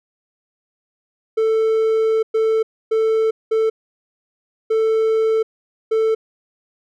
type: tone bursts at uneven times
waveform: triangle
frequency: 442.9 Hz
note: A4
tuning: 11 cents sharp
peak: -12 dBFS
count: 6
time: 1.37-2.23 / 2.34-2.63 / 2.91-3.31 / 3.51-3.7 / 4.7-5.43 / 5.91-6.15 s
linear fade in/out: 10 ms
effects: none